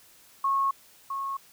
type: tone with echo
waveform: sine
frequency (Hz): 1094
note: C#6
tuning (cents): -23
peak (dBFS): -22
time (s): 0.44-0.71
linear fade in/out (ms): 5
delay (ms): 660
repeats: 1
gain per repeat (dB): -7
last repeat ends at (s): 1.37
effects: white hiss -56 dBFS RMS until 1.52 s